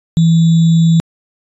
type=tone with sample-and-hold; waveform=sine; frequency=164.81 Hz; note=E3; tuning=in tune; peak=-6 dBFS; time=0.17-1 s; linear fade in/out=0 ms; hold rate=3675 Hz; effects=resampled to 22050 Hz